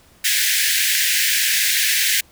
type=high-pass noise; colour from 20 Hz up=pink; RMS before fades=-18 dBFS; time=0.24-2.21 s; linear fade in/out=10 ms; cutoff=1600 Hz; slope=96 dB/octave; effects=pink hiss -52 dBFS RMS until 2.31 s